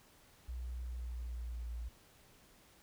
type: tone with pitch glide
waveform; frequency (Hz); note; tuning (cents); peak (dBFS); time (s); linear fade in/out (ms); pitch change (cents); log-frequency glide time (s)
sine; 61.3 to 58.19; B1 to A#1; -12 to -2; -39; 0.48-1.89; 10; -90; 0.8-1.76
effects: pink hiss -64 dBFS RMS until 2.82 s